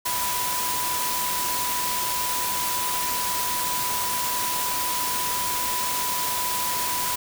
sine tone in noise, 987.8 Hz, B5, in tune, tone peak -28 dBFS, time 0.05-7.16 s, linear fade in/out 10 ms, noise white, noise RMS -27 dBFS, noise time 0.05-7.16 s, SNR -4 dB, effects none

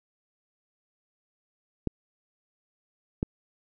clicks, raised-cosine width 3 ms, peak -13 dBFS, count 2, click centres 1.873 / 3.229 s, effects none

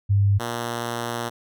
sine / 5% pulse tone pair in turn, 100 / 118.31 Hz, G2 / A#2, +35 / +26 cents, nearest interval minor third, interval 291 cents, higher second, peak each -15 dBFS, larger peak neither, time 0.09-0.39 / 0.39-1.3 s, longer second, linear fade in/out 20 ms, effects none

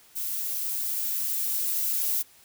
violet noise with level ramp, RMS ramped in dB -31 to -26 dBFS, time 0.15-2.23 s, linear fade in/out 20 ms, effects white hiss -56 dBFS RMS until 2.44 s

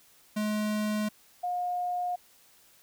square / sine tone pair in turn, 212 / 715.3 Hz, G#3 / F5, +36 / +41 cents, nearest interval octave + major sixth, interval 2105 cents, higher second, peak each -28 dBFS, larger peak neither, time 0.36-1.09 / 1.43-2.16 s, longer neither, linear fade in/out 10 ms, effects white hiss -60 dBFS RMS until 2.82 s

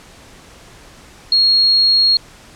sine tone, 4290 Hz, C8, 42 cents sharp, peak -9 dBFS, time 1.32-2.17 s, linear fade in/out 2 ms, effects pink hiss -42 dBFS RMS until 2.55 s + low-pass 9000 Hz 12 dB/octave

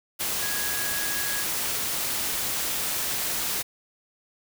sine tone in noise, 1660 Hz, G#6, 1 cent flat, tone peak -33 dBFS, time 0.41-1.44 s, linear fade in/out 20 ms, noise white, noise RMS -28 dBFS, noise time 0.19-3.63 s, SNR -8 dB, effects none

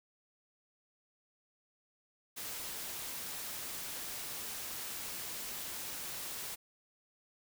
white noise, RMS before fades -42 dBFS, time 2.36-6.56 s, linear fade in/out 20 ms, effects none

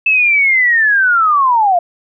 sine linear sweep, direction down, 2637 to 672 Hz, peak -8 dBFS, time 0.06-1.79 s, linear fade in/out 5 ms, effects none

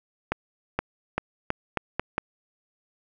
accelerating click train, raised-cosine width 0.5 ms, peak -9 dBFS, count 7, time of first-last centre 0.32-2.181 s, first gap 470 ms, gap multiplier 0.83, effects none

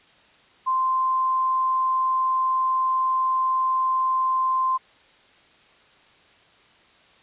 sine tone, 1042 Hz, C6, 7 cents flat, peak -19 dBFS, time 0.66-4.78 s, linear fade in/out 20 ms, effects white hiss -55 dBFS RMS until 7.22 s + resampled to 8000 Hz

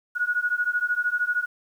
sine beating tone pair, 1449 / 1462 Hz, F#6 / F#6, -37 / -21 cents, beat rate 13 Hz, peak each -25 dBFS, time 0.15-1.46 s, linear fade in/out 20 ms, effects 9-bit

